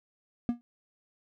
triangle tone with exponential decay, 239 Hz, A#3, 43 cents sharp, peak -19 dBFS, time 0.49-0.61 s, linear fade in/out 0 ms, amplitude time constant 24 ms, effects none

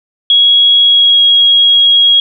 sine tone with pitch glide, 3322 to 3297 Hz, G#7 to G#7, 0 to -13 cents, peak -4 dBFS, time 0.3-2.2 s, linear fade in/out 2 ms, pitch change -13 cents, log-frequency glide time 0.8-1.27 s, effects none

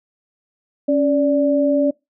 sine tone pair together, 277.4 / 582.6 Hz, C#4 / D5, +1 / -14 cents, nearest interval octave + minor second, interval 1285 cents, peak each -16 dBFS, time 0.88-1.91 s, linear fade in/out 10 ms, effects noise-tail reverb RT60 0.2 s tail -23 dB re dry

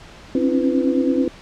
sine tone cluster, 264.8 / 274.2 / 304.4 / 339.1 / 501 Hz, C4 / C#4 / D#4 / E4 / B4, +21 / -19 / -38 / +49 / +25 cents, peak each -19 / -22 / -27 / -22 / -24 dBFS, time 0.35-1.28 s, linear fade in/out 2 ms, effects pink hiss -42 dBFS RMS until 1.41 s + low-pass 5000 Hz 12 dB/octave

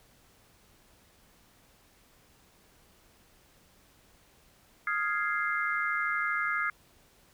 sine chord, F minor seventh, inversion third, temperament equal, 1244.5 / 1396.9 / 1661.2 / 2093 Hz, Eb6 / F6 / Ab6 / C7, 0 / 0 / 0 / 0 cents, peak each -33 dBFS, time 4.87-6.7 s, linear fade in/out 2 ms, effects pink hiss -62 dBFS RMS until 7.33 s

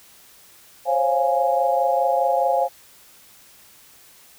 sine chord, Db major seventh, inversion third, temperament equal with one note detuned, 529.6 / 554.4 / 698.5 / 830.6 Hz, C5 / Db5 / F5 / Ab5, +21 / 0 / 0 / 0 cents, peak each -22 / -26 / -21 / -22 dBFS, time 0.85-2.69 s, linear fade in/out 50 ms, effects white hiss -50 dBFS RMS until 4.38 s

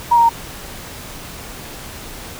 sine tone with pitch steps, 949 / 934 / 925 Hz, A#5 / A#5 / A#5, +31 / +3 / -14 cents, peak -8 dBFS, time 0.11-0.293 s, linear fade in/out 10 ms, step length 61 ms, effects pink hiss -33 dBFS RMS until 2.39 s

